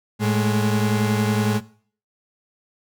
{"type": "tone pair together", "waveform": "35% pulse", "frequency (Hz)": [110, 209.1], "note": ["A2", "G#3"], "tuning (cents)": [0, 12], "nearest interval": "major seventh", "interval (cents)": 1112, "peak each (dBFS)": -19, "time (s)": [0.19, 1.61], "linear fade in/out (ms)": 50, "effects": ["noise-tail reverb RT60 0.5 s tail -19 dB re dry"]}